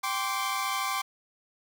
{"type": "chord", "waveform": "sawtooth", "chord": "G suspended fourth", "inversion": "none", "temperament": "equal with one note detuned", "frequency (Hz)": [784, 1046.5, 1160.5], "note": ["G5", "C6", "D6"], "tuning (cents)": [0, 0, -21], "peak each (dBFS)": [-31, -28, -28], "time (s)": [0.03, 1.02], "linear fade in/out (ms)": 10, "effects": []}